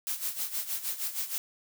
blue noise with tremolo, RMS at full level -31 dBFS, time 0.07-1.38 s, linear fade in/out 0 ms, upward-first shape sine, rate 6.4 Hz, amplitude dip 75%, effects none

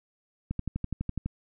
click train, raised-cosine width 5 ms, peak -18 dBFS, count 10, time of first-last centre 0.51-1.26 s, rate 12 Hz, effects none

